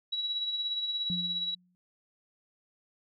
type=tone with tremolo; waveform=sine; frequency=3900 Hz; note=B7; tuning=23 cents flat; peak=-28 dBFS; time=0.12-1.55 s; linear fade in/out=10 ms; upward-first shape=sine; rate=17 Hz; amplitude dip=45%
type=tone with exponential decay; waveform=sine; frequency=179.4 Hz; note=F3; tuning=47 cents sharp; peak=-30 dBFS; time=1.1-1.75 s; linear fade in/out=0 ms; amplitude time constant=140 ms
effects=none